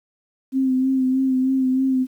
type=tone with vibrato; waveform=sine; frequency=261.6 Hz; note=C4; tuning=in tune; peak=-16 dBFS; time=0.52-2.07 s; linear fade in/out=50 ms; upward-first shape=sine; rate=3.2 Hz; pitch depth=30 cents each way; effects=9-bit